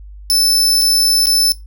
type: tone with dropouts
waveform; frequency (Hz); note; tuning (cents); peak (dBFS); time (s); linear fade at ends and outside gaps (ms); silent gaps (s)
sawtooth; 5274; E8; 0; -8; 0.3-1.52; 0; 0.814-0.818 / 1.258-1.269
effects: noise-tail reverb RT60 0.2 s tail -17 dB re dry + added 50 Hz sine -32 dBFS peak until 1.66 s